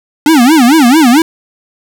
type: tone with vibrato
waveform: square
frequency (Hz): 277.2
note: C#4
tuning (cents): 0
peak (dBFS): -4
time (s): 0.26-1.22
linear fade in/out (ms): 2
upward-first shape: sine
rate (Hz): 4.5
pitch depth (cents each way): 290
effects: none